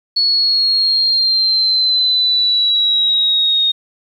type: linear sweep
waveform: sine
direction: down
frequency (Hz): 4391 to 3709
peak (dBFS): -11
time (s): 0.16-3.72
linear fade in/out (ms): 10
effects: 8-bit